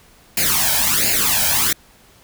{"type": "noise with flanger", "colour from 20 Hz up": "white", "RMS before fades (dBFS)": -17, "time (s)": [0.37, 1.73], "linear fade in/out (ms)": 5, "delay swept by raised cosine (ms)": [0.42, 1.29], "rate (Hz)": 1.4, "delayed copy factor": 0.8, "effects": ["pink hiss -50 dBFS RMS until 2.23 s"]}